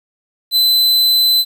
45% pulse tone, 4030 Hz, B7, 34 cents sharp, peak -9 dBFS, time 0.51-1.45 s, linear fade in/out 50 ms, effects 8-bit

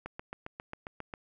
click train, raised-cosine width 0.5 ms, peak -24 dBFS, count 9, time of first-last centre 0.06-1.138 s, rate 7.42 Hz, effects none

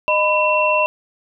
sine tone cluster, 613 / 998 / 2712 Hz, D#5 / B5 / E7, -26 / +18 / +49 cents, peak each -18 dBFS, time 0.08-0.86 s, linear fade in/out 0 ms, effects none

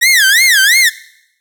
sawtooth tone with vibrato, 1824 Hz, A#6, 38 cents flat, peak -3 dBFS, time 0.01-0.9 s, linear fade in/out 20 ms, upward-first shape sine, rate 2.9 Hz, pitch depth 290 cents each way, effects noise-tail reverb RT60 0.8 s tail -19 dB re dry

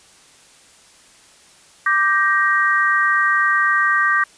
sine chord, G minor, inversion second, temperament just, 1176 / 1568 / 1881.6 Hz, D6 / G6 / Bb6, +2 / 0 / +16 cents, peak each -18 dBFS, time 1.86-4.24 s, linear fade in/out 5 ms, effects white hiss -49 dBFS RMS until 4.37 s + resampled to 22050 Hz

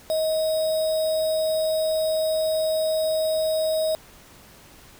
sine tone with sample-and-hold, 632 Hz, D#5, 27 cents sharp, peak -20 dBFS, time 0.1-3.95 s, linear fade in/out 0 ms, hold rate 4410 Hz, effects pink hiss -49 dBFS RMS until 4.99 s

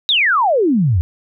sine exponential sweep, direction down, 3912 to 77.78 Hz, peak -11 dBFS, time 0.09-1.01 s, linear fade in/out 0 ms, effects none

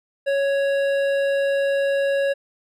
sine tone with hard clipping, 555 Hz, C#5, 2 cents sharp, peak -20 dBFS, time 0.26-2.34 s, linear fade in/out 20 ms, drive 11 dB, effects none

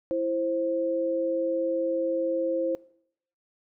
sine tone pair together, 331.8 / 527 Hz, E4 / C5, +11 / +12 cents, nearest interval minor sixth, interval 801 cents, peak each -29 / -26 dBFS, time 0.11-2.75 s, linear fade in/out 0 ms, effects noise-tail reverb RT60 0.7 s tail -22 dB re dry

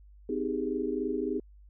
sine chord, Ab major seventh, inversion first, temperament equal with one note detuned, 256.2 / 311.1 / 392 / 415.3 Hz, C4 / Eb4 / G4 / Ab4, -36 / 0 / 0 / 0 cents, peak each -34 dBFS, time 0.29-1.4 s, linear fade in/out 5 ms, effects added 50 Hz sine -51 dBFS peak until 1.69 s

